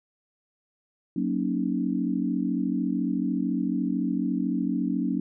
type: chord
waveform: sine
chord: D# minor seventh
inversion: first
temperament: equal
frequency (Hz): 185 / 233.1 / 277.2 / 311.1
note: F#3 / A#3 / C#4 / D#4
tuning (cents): 0 / 0 / 0 / 0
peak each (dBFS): -29 / -29 / -28 / -32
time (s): 1.16-5.2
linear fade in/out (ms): 5
effects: none